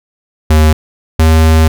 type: tone pair in turn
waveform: square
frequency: 77.6 / 79.83 Hz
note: D#2 / D#2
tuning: -4 / +45 cents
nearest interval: unison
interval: 49 cents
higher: second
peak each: -5 dBFS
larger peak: neither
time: 0.5-0.73 / 1.19-1.68 s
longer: second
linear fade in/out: 5 ms
effects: none